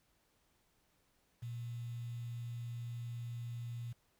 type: tone with quantisation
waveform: sine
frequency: 118.7 Hz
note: A#2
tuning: 32 cents sharp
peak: -40 dBFS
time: 1.42-3.93 s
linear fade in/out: 10 ms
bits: 10
effects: pink hiss -75 dBFS RMS until 4.19 s